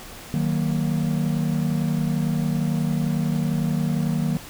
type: chord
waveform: triangle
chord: D# minor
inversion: none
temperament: just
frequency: 155.56 / 186.68 / 233.3 Hz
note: D#3 / F#3 / A#3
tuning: 0 / +16 / +2 cents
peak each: -21 / -24 / -24 dBFS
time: 0.34-4.37 s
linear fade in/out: 0 ms
effects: pink hiss -40 dBFS RMS until 4.49 s